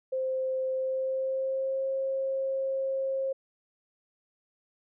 sine tone with pitch glide, 522 to 535.7 Hz, C5 to C5, -4 to +41 cents, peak -27 dBFS, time 0.12-3.33 s, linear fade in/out 10 ms, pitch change +45 cents, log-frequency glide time 0.72-1.87 s, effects none

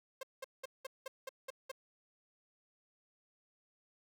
sawtooth tone bursts, 530 Hz, C5, 22 cents sharp, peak -37 dBFS, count 8, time 0.21-1.716 s, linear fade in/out 5 ms, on 22 ms, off 190 ms, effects none

